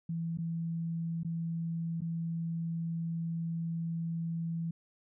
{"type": "tone with dropouts", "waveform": "sine", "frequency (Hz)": 166, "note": "E3", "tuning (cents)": 12, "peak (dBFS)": -32, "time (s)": [0.09, 4.71], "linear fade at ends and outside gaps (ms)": 5, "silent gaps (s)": [[0.374, 0.385], [1.233, 1.247], [2.007, 2.017]], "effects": []}